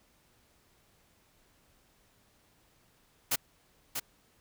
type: noise with echo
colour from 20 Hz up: white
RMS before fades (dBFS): -28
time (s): 3.31-3.36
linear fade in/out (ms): 10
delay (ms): 640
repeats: 1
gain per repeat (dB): -6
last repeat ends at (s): 4
effects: pink hiss -67 dBFS RMS until 4.4 s